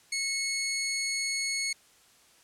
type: tone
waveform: 15% pulse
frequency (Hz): 2189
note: C#7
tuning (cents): -22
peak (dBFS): -22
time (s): 0.12-1.73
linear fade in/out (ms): 5
effects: white hiss -60 dBFS RMS until 2.43 s + low-pass 10000 Hz 12 dB/octave